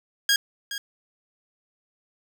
15% pulse tone with echo, 1631 Hz, G#6, 32 cents flat, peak -11 dBFS, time 0.29-0.36 s, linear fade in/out 2 ms, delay 420 ms, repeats 1, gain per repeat -12 dB, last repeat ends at 0.78 s, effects none

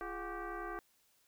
sine tone with frequency modulation, 415.3 Hz, G#4, in tune, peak -39 dBFS, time 0.01-0.79 s, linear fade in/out 0 ms, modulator 380 Hz, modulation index 3.3, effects white hiss -72 dBFS RMS until 1.27 s

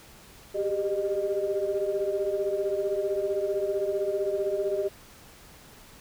sine tone cluster, 386.6 / 402.1 / 611 Hz, G4 / G4 / D#5, -24 / +44 / -32 cents, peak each -29 dBFS, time 0.54-4.89 s, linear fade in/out 20 ms, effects tanh soft clip ceiling -16 dBFS + pink hiss -51 dBFS RMS until 6 s

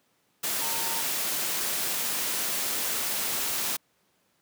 sine tone in noise, 914 Hz, A#5, 34 cents flat, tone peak -37 dBFS, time 0.61-1.02 s, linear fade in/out 10 ms, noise white, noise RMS -29 dBFS, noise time 0.43-3.77 s, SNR -11 dB, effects pink hiss -69 dBFS RMS until 4.41 s + high-pass 150 Hz 12 dB/octave

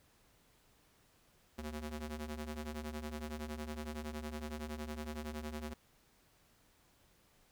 sawtooth ring-modulated tone, 151.4 Hz, D#3, 47 cents flat, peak -34 dBFS, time 1.58-5.74 s, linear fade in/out 10 ms, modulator 81.1 Hz, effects pink hiss -69 dBFS RMS until 7.51 s

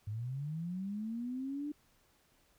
sine linear sweep, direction up, 100.6 to 299.4 Hz, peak -36 dBFS, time 0.07-1.72 s, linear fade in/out 5 ms, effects pink hiss -70 dBFS RMS until 2.58 s

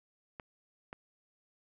clicks, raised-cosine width 0.5 ms, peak -28 dBFS, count 2, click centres 0.398 / 0.929 s, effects none

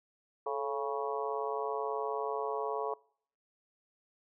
harmonic tone with a mistuned harmonic, 138.59 Hz, C#3, in tune, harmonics 3 / 4 / 5 / 6 / 7 / 8, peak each -36 / -41 / -40 / -43 / -39 / -40 dBFS, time 0.46-2.94 s, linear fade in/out 5 ms, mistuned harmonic 3, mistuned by +73 cents, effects noise-tail reverb RT60 0.6 s tail -25 dB re dry

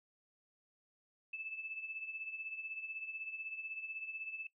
sine tone with tremolo, 2625 Hz, E7, 8 cents flat, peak -38 dBFS, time 1.33-4.47 s, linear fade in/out 5 ms, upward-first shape triangle, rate 16 Hz, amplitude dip 70%, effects noise-tail reverb RT60 0.1 s tail -18 dB re dry

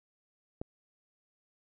click, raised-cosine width 2 ms, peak -23 dBFS, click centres 0.615 s, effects none

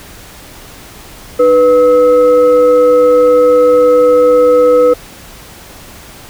sine tone with frequency modulation, 493.9 Hz, B4, in tune, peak -4 dBFS, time 1.39-4.94 s, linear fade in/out 10 ms, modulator 796 Hz, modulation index 0.44, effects pink hiss -34 dBFS RMS until 6.29 s

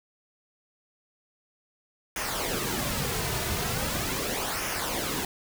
pink noise with flanger, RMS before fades -30 dBFS, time 2.16-5.25 s, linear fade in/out 2 ms, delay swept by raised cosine 0.24 to 3.74 ms, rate 0.4 Hz, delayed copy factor -0.6, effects none

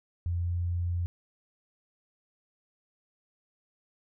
sine tone with pitch glide, 86.6 to 87.2 Hz, F2 to F2, -14 to -2 cents, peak -27 dBFS, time 0.26-1.06 s, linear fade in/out 0 ms, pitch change +12 cents, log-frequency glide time 0.42-0.51 s, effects none

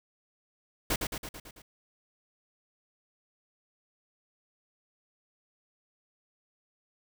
pink noise with echo, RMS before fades -28 dBFS, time 0.9-0.96 s, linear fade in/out 5 ms, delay 110 ms, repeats 6, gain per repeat -4 dB, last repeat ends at 1.62 s, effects none

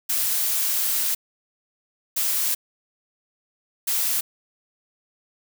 blue noise bursts at uneven times, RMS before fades -23 dBFS, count 3, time 0.09-1.15 / 2.16-2.55 / 3.87-4.21 s, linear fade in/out 10 ms, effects none

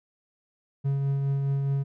triangle tone with tremolo, 138.5 Hz, C#3, 1 cent flat, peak -20 dBFS, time 0.84-1.84 s, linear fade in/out 20 ms, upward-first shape triangle, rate 4.8 Hz, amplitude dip 30%, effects none

